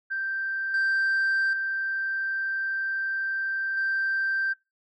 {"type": "tone with level steps", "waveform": "sine", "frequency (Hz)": 1568, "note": "G6", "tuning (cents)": 0, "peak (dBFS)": [-26, -19, -25, -22], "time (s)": [0.1, 4.54], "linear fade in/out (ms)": 20, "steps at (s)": [0.74, 1.53, 3.77], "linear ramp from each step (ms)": 2, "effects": ["noise-tail reverb RT60 0.2 s tail -19 dB re dry", "tanh soft clip ceiling -20 dBFS"]}